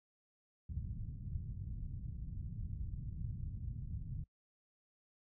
white low-pass noise, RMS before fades -43 dBFS, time 0.69-4.24 s, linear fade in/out 5 ms, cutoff 130 Hz, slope 24 dB/octave, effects noise-tail reverb RT60 0.1 s tail -23 dB re dry

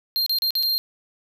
square tone with dropouts, 4191 Hz, C8, 2 cents sharp, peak -20 dBFS, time 0.16-0.78 s, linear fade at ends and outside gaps 0 ms, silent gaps 0.263-0.295 / 0.386-0.421 / 0.506-0.553 / 0.627-0.632 s, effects none

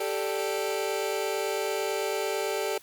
sawtooth chord, G suspended second, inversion none, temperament just, 392 / 441 / 588 Hz, G4 / A4 / D5, 0 / +4 / +2 cents, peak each -27 / -27 / -29 dBFS, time 0-2.78 s, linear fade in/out 5 ms, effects white hiss -54 dBFS RMS until 2.82 s + Opus 32 kbps

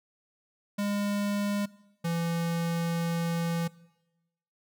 square tone pair in turn, 203.6 / 168.24 Hz, G#3 / E3, -34 / +36 cents, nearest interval minor third, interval 330 cents, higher first, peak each -28 dBFS, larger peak neither, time 0.78-1.66 / 2.04-3.68 s, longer second, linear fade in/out 10 ms, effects noise-tail reverb RT60 1.0 s tail -21 dB re dry

